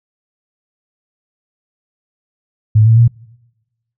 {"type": "tone with pitch steps", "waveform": "sine", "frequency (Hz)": [108.3, 112.83, 117.56], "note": ["A2", "A2", "A#2"], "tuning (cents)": [-27, 44, 15], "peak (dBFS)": -5, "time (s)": [2.75, 3.08], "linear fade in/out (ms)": 10, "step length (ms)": 110, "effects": ["noise-tail reverb RT60 1.0 s tail -23 dB re dry"]}